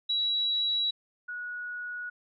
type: tone pair in turn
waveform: sine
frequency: 3898 / 1460.1 Hz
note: B7 / F#6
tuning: -23 / -23 cents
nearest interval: octave + perfect fourth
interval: 1700 cents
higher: first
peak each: -25 / -34 dBFS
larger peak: first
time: 0.09-0.91 / 1.28-2.1 s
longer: neither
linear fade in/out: 10 ms
effects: none